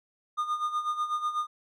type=tone with tremolo; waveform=triangle; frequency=1220 Hz; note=D#6; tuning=34 cents flat; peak=-23 dBFS; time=0.37-1.47 s; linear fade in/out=20 ms; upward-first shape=sine; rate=8.1 Hz; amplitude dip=70%; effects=none